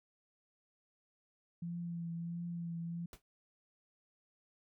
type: tone with vibrato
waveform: sine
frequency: 170 Hz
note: F3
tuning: 46 cents flat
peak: -38 dBFS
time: 1.62-3.06 s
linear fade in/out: 5 ms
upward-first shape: triangle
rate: 1.5 Hz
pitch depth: 28 cents each way
type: noise with exponential decay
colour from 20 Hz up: pink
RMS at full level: -48 dBFS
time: 3.13-3.22 s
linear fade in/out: 1 ms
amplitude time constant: 19 ms
effects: none